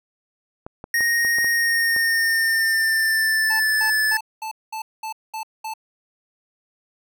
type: clicks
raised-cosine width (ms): 1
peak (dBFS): -20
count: 7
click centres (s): 0.665 / 0.841 / 1.007 / 1.249 / 1.385 / 1.445 / 1.964
type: tone with pitch glide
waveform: square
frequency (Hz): 1864.7 to 1739.8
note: A#6 to A6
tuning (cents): 0 to -20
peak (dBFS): -18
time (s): 0.94-4.17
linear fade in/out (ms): 2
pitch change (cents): -120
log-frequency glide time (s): 1.49-3.86
type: tone bursts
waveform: square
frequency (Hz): 878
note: A5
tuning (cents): -4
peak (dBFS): -28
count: 8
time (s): 3.5-5.738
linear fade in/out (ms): 5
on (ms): 96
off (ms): 210
effects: none